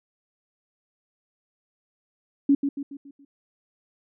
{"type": "tone with echo", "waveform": "sine", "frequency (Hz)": 280.3, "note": "C#4", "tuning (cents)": 19, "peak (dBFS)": -14, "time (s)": [2.49, 2.55], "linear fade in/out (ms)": 5, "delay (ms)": 140, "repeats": 5, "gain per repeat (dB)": -7, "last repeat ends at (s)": 3.25, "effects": []}